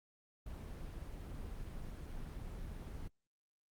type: noise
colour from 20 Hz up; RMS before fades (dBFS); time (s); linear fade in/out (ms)
brown; -45; 0.46-3.08; 5
effects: Opus 24 kbps